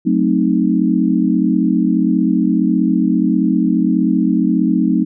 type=chord; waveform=sine; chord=F# diminished seventh; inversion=none; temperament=equal; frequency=185 / 220 / 261.6 / 311.1 Hz; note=F#3 / A3 / C4 / Eb4; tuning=0 / 0 / 0 / 0 cents; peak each=-17 dBFS; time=0.05-5.05 s; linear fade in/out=20 ms; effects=none